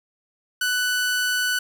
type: tone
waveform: sawtooth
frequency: 1490 Hz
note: F#6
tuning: 12 cents sharp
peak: -17 dBFS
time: 0.61-1.59 s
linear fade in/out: 5 ms
effects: 8-bit